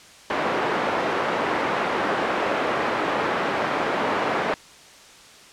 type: band-pass noise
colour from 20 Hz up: pink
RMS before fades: -24 dBFS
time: 0.3-4.54 s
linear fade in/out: 0 ms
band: 370 to 1700 Hz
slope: 12 dB/octave
effects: white hiss -47 dBFS RMS until 5.52 s + low-pass 7000 Hz 12 dB/octave